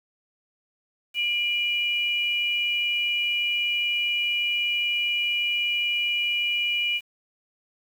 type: tone pair together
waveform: sine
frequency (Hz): 2393 / 2922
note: D7 / F#7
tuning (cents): +32 / -22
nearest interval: minor third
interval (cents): 346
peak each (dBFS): -25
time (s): 1.14-7.01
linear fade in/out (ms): 50
effects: 8-bit

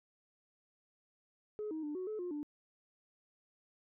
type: tone with pitch steps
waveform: sine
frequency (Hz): 423.7 / 315.1 / 296.9 / 369.8 / 430.3 / 356.2 / 295.2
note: G#4 / D#4 / D4 / F#4 / A4 / F4 / D4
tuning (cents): +35 / +22 / +19 / -1 / -39 / +34 / +9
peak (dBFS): -36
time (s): 1.59-2.43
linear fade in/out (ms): 0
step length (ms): 120
effects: tanh soft clip ceiling -34 dBFS

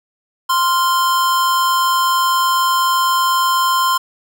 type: tone pair together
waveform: square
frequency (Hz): 1044 / 1394.7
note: C6 / F6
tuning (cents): -4 / -3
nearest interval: perfect fourth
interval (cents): 501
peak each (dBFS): -14 / -23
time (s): 0.49-3.98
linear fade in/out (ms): 10
effects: none

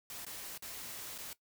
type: noise with dropouts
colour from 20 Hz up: white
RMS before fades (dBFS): -45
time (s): 0.1-1.33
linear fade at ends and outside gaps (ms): 1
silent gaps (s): 0.249-0.265 / 0.577-0.623 / 1.179-1.185
effects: noise-tail reverb RT60 0.1 s tail -17 dB re dry

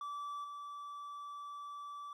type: tone with level steps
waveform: triangle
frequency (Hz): 1158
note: D6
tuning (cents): -25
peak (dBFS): -38 / -42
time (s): 0.01-2.13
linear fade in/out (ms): 2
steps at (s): 0.44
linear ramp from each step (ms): 5
effects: none

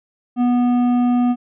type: tone with hard clipping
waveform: sine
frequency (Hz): 244.8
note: B3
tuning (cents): -15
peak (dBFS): -15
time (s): 0.36-1.36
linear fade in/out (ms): 50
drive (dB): 8
effects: resampled to 8000 Hz

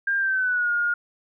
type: tone with pitch glide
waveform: sine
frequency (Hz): 1600 to 1425.4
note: G6 to F6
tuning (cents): +35 to +35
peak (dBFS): -20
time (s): 0.07-0.94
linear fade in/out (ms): 5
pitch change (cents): -200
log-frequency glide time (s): 0.17-0.71
effects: none

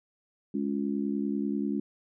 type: harmonic tone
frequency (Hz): 70.2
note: C#2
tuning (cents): +22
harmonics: 3 / 4 / 5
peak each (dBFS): -30 / -31 / -36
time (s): 0.54-1.8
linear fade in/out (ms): 5
effects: none

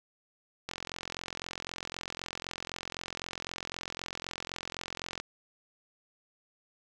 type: click train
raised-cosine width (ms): 0.2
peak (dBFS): -19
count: 199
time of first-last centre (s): 0.69-5.2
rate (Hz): 43.9
effects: none

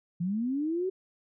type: linear sweep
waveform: sine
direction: up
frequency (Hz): 164.81 to 385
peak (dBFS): -27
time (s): 0.2-0.9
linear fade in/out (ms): 10
effects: none

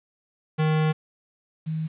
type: tone pair in turn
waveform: square / sine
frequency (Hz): 155.8 / 158.52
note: D#3 / D#3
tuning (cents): +3 / +33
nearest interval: unison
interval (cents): 30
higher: second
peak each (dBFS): -20 / -25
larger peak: first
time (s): 0.58-0.93 / 1.66-1.88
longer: first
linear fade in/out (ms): 20
effects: resampled to 8000 Hz + 9-bit

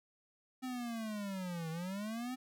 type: linear two-way sweep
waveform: square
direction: down then up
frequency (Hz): 260 to 158.6 to 260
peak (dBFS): -39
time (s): 0.62-2.36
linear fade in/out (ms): 20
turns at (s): 1.7
effects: none

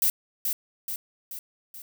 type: noise with echo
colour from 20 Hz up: violet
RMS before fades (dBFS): -22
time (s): 0.02-0.1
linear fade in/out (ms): 2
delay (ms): 430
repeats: 4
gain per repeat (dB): -5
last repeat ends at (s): 1.82
effects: none

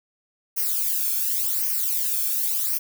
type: noise with flanger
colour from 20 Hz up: violet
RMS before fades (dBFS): -24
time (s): 0.56-2.79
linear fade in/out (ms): 20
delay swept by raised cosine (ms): 0.26 to 1.04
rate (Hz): 0.9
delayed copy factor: -0.85
effects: none

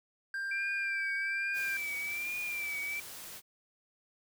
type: tone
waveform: triangle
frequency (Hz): 1588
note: G6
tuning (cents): +22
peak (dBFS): -32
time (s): 0.34-1.77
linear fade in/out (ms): 2
type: tone with vibrato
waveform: sine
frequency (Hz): 2349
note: D7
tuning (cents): 0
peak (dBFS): -34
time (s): 0.51-3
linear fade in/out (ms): 5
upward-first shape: triangle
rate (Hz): 1.2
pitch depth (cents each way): 75
type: noise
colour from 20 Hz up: white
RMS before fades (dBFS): -46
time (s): 1.53-3.42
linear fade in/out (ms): 50
effects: none

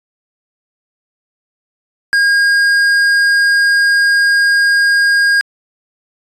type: tone with tanh clipping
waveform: sine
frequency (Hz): 1624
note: G#6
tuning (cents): -39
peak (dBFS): -10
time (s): 2.13-5.41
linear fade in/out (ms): 0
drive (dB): 11
effects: resampled to 24000 Hz

